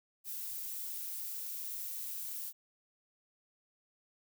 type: noise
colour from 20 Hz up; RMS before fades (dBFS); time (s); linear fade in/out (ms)
violet; -41; 0.24-2.53; 50
effects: none